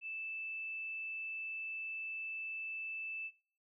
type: tone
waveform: sine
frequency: 2637 Hz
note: E7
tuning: in tune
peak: -40 dBFS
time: 0.01-3.31 s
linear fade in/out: 50 ms
effects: noise-tail reverb RT60 0.5 s tail -22 dB re dry